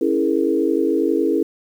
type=chord; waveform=sine; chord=A# half-diminished seventh; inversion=first; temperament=equal with one note detuned; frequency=277.2 / 329.6 / 416.5 / 466.2 Hz; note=C#4 / E4 / G#4 / A#4; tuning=0 / 0 / +5 / 0 cents; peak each=-22 / -19 / -21 / -23 dBFS; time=0.01-1.43 s; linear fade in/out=5 ms; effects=8-bit